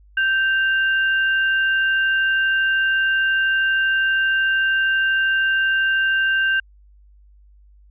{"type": "tone pair together", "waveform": "sine", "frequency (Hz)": [1561.8, 2794], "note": ["G6", "F7"], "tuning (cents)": [-7, 0], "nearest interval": "minor seventh", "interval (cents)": 1007, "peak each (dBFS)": [-16, -26], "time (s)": [0.17, 6.6], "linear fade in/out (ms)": 5, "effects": ["added 50 Hz sine -47 dBFS peak until 7.9 s"]}